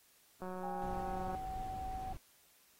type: click train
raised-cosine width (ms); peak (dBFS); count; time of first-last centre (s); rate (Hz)
1; -31; 172; 0.42-1.349; 184
type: tone with pitch glide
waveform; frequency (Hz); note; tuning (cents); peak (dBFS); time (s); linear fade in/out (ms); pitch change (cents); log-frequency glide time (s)
sine; 807 to 757.3; G#5 to F#5; -50 to +40; -40; 0.63-2.13; 5; -110; 0.84-1.25
type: noise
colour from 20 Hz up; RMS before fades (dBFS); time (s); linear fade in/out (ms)
brown; -46; 0.82-2.17; 0
effects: white hiss -67 dBFS RMS until 2.79 s + AAC 48 kbps